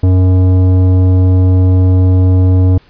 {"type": "tone with tanh clipping", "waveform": "sine", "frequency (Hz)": 92.4, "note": "F#2", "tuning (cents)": -2, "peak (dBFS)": -7, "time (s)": [0.03, 2.78], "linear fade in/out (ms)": 5, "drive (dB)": 13, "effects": ["pink hiss -47 dBFS RMS until 2.89 s", "resampled to 11025 Hz"]}